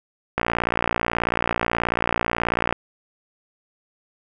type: click train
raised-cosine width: 0.5 ms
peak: -5 dBFS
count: 138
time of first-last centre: 0.38-2.726 s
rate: 58.4 Hz
effects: none